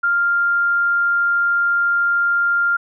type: tone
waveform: sine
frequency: 1396.9 Hz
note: F6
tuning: in tune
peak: -14 dBFS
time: 0.03-2.77 s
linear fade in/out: 10 ms
effects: none